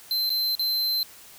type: tone with dropouts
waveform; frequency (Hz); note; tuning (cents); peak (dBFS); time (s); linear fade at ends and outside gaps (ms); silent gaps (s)
square; 4100; C8; -36; -23; 0.11-1.03; 1; 0.294-0.302 / 0.552-0.594
effects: white hiss -48 dBFS RMS until 1.38 s